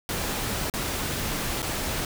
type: noise with dropouts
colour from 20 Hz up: pink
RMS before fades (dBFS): -29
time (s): 0.09-2.05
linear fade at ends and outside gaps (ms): 1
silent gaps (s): 0.699-0.738 / 1.62-1.627
effects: none